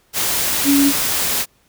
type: tone in noise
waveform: sine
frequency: 280.7 Hz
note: C#4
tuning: 22 cents sharp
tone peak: -11 dBFS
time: 0.64-0.93 s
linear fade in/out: 50 ms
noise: white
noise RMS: -19 dBFS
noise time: 0.13-1.46 s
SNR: +5 dB
effects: pink hiss -58 dBFS RMS until 1.68 s